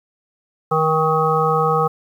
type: harmonic tone with a mistuned harmonic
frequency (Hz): 158.3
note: D#3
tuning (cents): +30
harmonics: 1 / 3 / 5 / 7 / 8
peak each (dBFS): -22 / -19 / -21 / -22 / -20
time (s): 0.71-1.88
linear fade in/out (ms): 10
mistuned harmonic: 1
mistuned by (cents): -15
effects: 8-bit